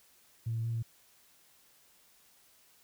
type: tone with pitch steps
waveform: sine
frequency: 114.4 / 113.6 / 115.7 / 114.6 Hz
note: A#2 / A#2 / A#2 / A#2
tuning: -32 / -44 / -13 / -29 cents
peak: -30 dBFS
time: 0.46-0.828 s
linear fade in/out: 10 ms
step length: 92 ms
effects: tanh soft clip ceiling -26 dBFS + white hiss -64 dBFS RMS until 2.83 s